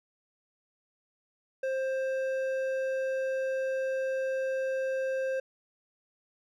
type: tone with hard clipping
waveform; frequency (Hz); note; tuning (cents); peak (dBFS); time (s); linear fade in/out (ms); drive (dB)
sine; 528; C5; +16; -30; 1.63-5.4; 5; 8
effects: none